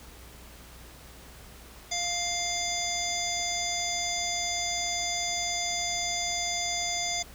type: harmonic tone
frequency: 699 Hz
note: F5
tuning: 1 cent sharp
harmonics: 1 / 3 / 5 / 7 / 9 / 10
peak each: -35 / -35 / -35 / -35 / -35 / -35 dBFS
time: 1.91-7.23 s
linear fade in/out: 10 ms
effects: added 60 Hz sine -50 dBFS peak until 7.34 s + pink hiss -50 dBFS RMS until 7.34 s